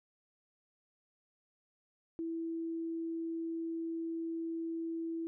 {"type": "tone", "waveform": "sine", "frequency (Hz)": 329.6, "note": "E4", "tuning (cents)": 0, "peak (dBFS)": -35, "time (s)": [2.19, 5.27], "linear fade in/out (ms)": 0, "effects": []}